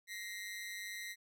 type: ring-modulated tone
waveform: sawtooth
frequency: 1985 Hz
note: B6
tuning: 8 cents sharp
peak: -36 dBFS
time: 0.07-1.16 s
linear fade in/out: 50 ms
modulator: 98.7 Hz
effects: none